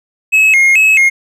triangle tone with vibrato, 2349 Hz, D7, in tune, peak -4 dBFS, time 0.32-1.1 s, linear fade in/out 20 ms, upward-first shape square, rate 2.3 Hz, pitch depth 160 cents each way, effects none

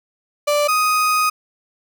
35% pulse tone pair in turn, 587.3 / 1248.8 Hz, D5 / D#6, 0 / +6 cents, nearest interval octave + minor second, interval 1306 cents, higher second, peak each -13 dBFS, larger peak neither, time 0.47-0.68 / 0.68-1.3 s, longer second, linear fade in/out 10 ms, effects none

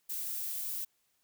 violet noise, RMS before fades -37 dBFS, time 0.09-0.85 s, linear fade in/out 10 ms, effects white hiss -75 dBFS RMS until 1.23 s

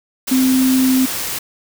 sine tone in noise, 259.7 Hz, C4, 13 cents flat, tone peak -11 dBFS, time 0.31-1.06 s, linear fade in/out 10 ms, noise white, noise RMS -23 dBFS, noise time 0.27-1.39 s, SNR +9 dB, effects none

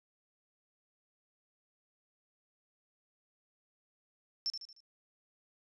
sine tone with echo, 5370 Hz, E8, 31 cents sharp, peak -31 dBFS, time 4.46-4.5 s, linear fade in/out 0 ms, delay 76 ms, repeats 4, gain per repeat -7 dB, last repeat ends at 4.804 s, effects resampled to 24000 Hz

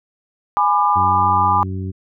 sine chord, G# diminished, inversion none, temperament just, 830.6 / 996.7 / 1196.1 Hz, G#5 / B5 / D6, 0 / +16 / +31 cents, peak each -17 dBFS, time 0.57-1.63 s, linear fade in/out 0 ms
harmonic tone, 94.4 Hz, F#2, 35 cents sharp, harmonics 1 / 2 / 3 / 4, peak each -23 / -29 / -33 / -35 dBFS, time 0.95-1.92 s, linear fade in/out 20 ms
effects none

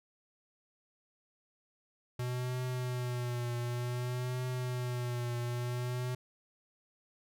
square tone with vibrato, 123.47 Hz, B2, in tune, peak -34 dBFS, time 2.19-6.15 s, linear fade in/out 5 ms, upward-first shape triangle, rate 0.55 Hz, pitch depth 49 cents each way, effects none

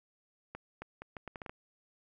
accelerating click train, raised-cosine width 0.5 ms, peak -27 dBFS, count 9, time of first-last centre 0.55-1.495 s, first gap 270 ms, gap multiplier 0.74, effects none

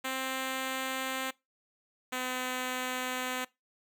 5% pulse tone pair in turn, 262.7 / 254.2 Hz, C4 / C4, +7 / -50 cents, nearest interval minor second, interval 57 cents, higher first, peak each -21 dBFS, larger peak neither, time 0.04-1.31 / 2.12-3.45 s, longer second, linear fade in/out 10 ms, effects noise-tail reverb RT60 0.2 s tail -21 dB re dry

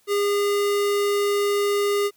square tone, 406.8 Hz, G#4, 36 cents flat, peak -20 dBFS, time 0.07-2.11 s, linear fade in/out 50 ms, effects white hiss -62 dBFS RMS until 2.16 s

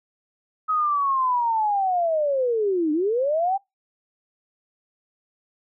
sine linear two-way sweep, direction down then up, 1276 to 293.7 to 802 Hz, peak -19 dBFS, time 0.68-3.58 s, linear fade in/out 20 ms, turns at 2.92 s, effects noise-tail reverb RT60 0.2 s tail -24 dB re dry

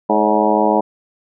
harmonic tone with a mistuned harmonic, 106.3 Hz, G#2, 41 cents sharp, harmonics 2 / 3 / 4 / 5 / 6 / 7 / 8 / 9, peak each -20 / -20 / -20 / -20 / -20 / -20 / -20 / -20 dBFS, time 0.09-0.81 s, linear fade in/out 10 ms, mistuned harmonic 5, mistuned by +62 cents, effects none

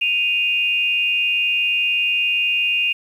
sine tone pair together, 2492 / 2797 Hz, D#7 / F7, +2 / +2 cents, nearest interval major second, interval 200 cents, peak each -19 / -19 dBFS, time 0.01-2.93 s, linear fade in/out 10 ms, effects 8-bit

